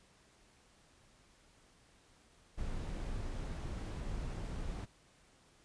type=noise; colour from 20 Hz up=brown; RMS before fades=-40 dBFS; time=2.57-4.86 s; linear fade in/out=20 ms; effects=pink hiss -66 dBFS RMS until 5.64 s + resampled to 22050 Hz